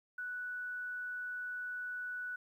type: tone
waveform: sine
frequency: 1480 Hz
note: F#6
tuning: in tune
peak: -38 dBFS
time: 0.18-2.36 s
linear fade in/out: 5 ms
effects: 12-bit